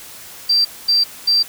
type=tone bursts; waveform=sine; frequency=4699 Hz; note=D8; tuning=in tune; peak=-11 dBFS; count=3; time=0.49-1.43 s; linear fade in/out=10 ms; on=160 ms; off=230 ms; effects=white hiss -37 dBFS RMS until 1.48 s